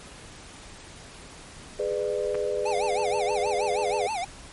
sine chord, G# diminished, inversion none, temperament just, 415.3 / 498.4 / 598 Hz, G#4 / B4 / D5, 0 / +16 / +31 cents, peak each -28 / -29 / -30 dBFS, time 1.79-4.07 s, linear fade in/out 5 ms
clicks, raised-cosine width 0.5 ms, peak -22 dBFS, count 2, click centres 2.346 / 2.353 s
square tone with vibrato, 788 Hz, G5, 9 cents sharp, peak -28 dBFS, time 2.65-4.25 s, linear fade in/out 10 ms, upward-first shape sine, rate 6.3 Hz, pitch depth 230 cents each way
effects pink hiss -45 dBFS RMS until 4.52 s + MP3 48 kbps

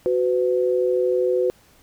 sine tone pair together, 370 / 502.8 Hz, F#4 / B4, 0 / +31 cents, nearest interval perfect fourth, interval 531 cents, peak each -20 dBFS, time 0.06-1.5 s, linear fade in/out 0 ms, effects pink hiss -55 dBFS RMS until 1.82 s

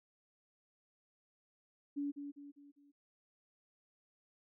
sine tone with echo, 285.6 Hz, D4, 48 cents flat, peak -35 dBFS, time 1.96-2.12 s, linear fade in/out 20 ms, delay 200 ms, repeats 4, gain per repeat -7 dB, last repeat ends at 2.92 s, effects none

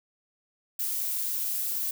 violet noise, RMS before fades -30 dBFS, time 0.79-1.91 s, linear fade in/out 5 ms, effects none

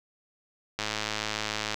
click train, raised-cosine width 0.2 ms, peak -12 dBFS, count 103, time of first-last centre 0.79-1.743 s, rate 107 Hz, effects none

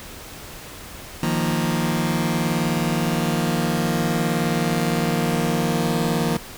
sawtooth chord, Eb suspended second, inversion none, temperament just, 155.56 / 175.01 / 233.3 Hz, Eb3 / F3 / Bb3, 0 / +4 / +2 cents, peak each -20 dBFS, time 1.23-6.37 s, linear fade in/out 2 ms, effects pink hiss -38 dBFS RMS until 6.57 s

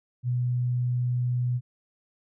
sine tone, 123.47 Hz, B2, in tune, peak -23 dBFS, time 0.23-1.61 s, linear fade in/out 50 ms, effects none

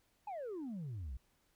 sine exponential sweep, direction down, 867 to 56 Hz, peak -38 dBFS, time 0.27-1.17 s, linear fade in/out 5 ms, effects tanh soft clip ceiling -39 dBFS + pink hiss -75 dBFS RMS until 1.55 s

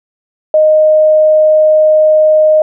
sine tone, 619 Hz, D#5, 9 cents flat, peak -4 dBFS, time 0.54-2.62 s, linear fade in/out 2 ms, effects none

